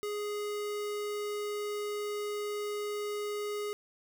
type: tone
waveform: square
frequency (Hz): 415.3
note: G#4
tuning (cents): 0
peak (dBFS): -34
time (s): 0.03-3.73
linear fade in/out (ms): 0
effects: none